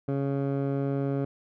15% pulse tone with low-pass filter, 138.59 Hz, C#3, in tune, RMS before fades -28 dBFS, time 0.08-1.25 s, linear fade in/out 5 ms, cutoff 800 Hz, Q 0.57, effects none

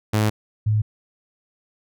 sawtooth / sine tone pair in turn, 107.1 / 107.1 Hz, A2 / A2, -46 / -46 cents, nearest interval unison, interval 0 cents, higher neither, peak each -13 / -16 dBFS, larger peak first, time 0.13-0.3 / 0.66-0.82 s, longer first, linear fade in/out 10 ms, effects none

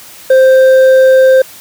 triangle tone with hard clipping, 523.3 Hz, C5, in tune, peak -4 dBFS, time 0.3-1.42 s, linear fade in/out 5 ms, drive 8 dB, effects white hiss -34 dBFS RMS until 1.6 s + high-pass 60 Hz 12 dB/octave

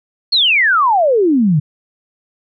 sine exponential sweep, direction down, 4418 to 140.2 Hz, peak -9 dBFS, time 0.32-1.6 s, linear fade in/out 10 ms, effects none

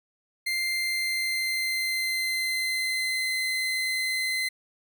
30% pulse tone with pitch glide, 2093 to 2053 Hz, C7 to C7, 0 to -33 cents, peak -23 dBFS, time 0.46-4.49 s, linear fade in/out 10 ms, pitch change -33 cents, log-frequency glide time 0.66-3.33 s, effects none

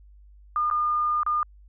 sine tone with dropouts, 1213 Hz, D#6, 44 cents flat, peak -21 dBFS, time 0.56-1.43 s, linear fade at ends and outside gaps 1 ms, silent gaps 0.701-0.711 / 1.232-1.264 s, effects added 50 Hz sine -48 dBFS peak until 1.68 s

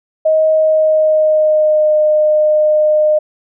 sine tone with pitch glide, 629 to 610.7 Hz, D#5 to D#5, +19 to -32 cents, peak -8 dBFS, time 0.25-3.19 s, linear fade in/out 10 ms, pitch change -51 cents, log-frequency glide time 0.51-1.97 s, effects none

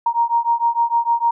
sine beating tone pair, 932.3 / 938.9 Hz, A#5 / A#5, 0 / +12 cents, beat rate 6.6 Hz, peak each -18 dBFS, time 0.06-1.31 s, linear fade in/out 5 ms, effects none

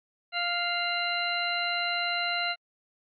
harmonic tone with a mistuned harmonic, 698.5 Hz, F5, in tune, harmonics 1 / 2 / 3 / 4 / 6, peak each -33 / -33 / -33 / -33 / -33 dBFS, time 0.32-2.56 s, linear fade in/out 50 ms, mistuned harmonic 6, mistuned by -55 cents, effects AAC 64 kbps

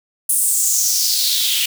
white noise with high-pass filter sweep, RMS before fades -17 dBFS, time 0.29-1.66 s, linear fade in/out 5 ms, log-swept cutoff 10000 to 2900 Hz, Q 4.1, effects none

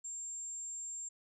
sine tone, 7400 Hz, A#8, 14 cents flat, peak -40 dBFS, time 0.04-1.09 s, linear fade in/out 10 ms, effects none

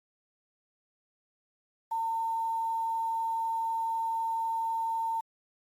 sine tone with quantisation, 906 Hz, A#5, 50 cents flat, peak -28 dBFS, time 1.91-5.21 s, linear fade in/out 10 ms, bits 9, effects AAC 64 kbps

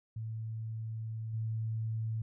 sine tone with level steps, 111.3 Hz, A2, 20 cents sharp, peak -36 / -32 dBFS, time 0.16-2.22 s, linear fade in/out 5 ms, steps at 1.33 s, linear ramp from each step 10 ms, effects none

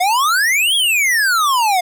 square exponential two-way sweep, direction up then down, 698.5 to 3368 to 698.5 Hz, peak -13 dBFS, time 0-1.81 s, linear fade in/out 10 ms, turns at 0.75 s, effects none

